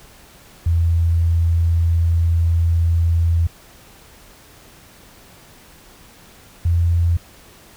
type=tone pair in turn; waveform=sine; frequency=83.8 / 85.26 Hz; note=E2 / F2; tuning=+29 / -41 cents; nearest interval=unison; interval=30 cents; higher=second; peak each=-13 dBFS; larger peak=neither; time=0.66-3.47 / 6.65-7.17 s; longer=first; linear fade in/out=5 ms; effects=pink hiss -46 dBFS RMS until 7.76 s